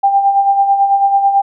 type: tone with tremolo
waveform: sine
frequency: 793 Hz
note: G5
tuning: 20 cents sharp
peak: -6 dBFS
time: 0.03-1.42 s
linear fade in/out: 10 ms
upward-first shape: sine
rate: 9.1 Hz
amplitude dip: 55%
effects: none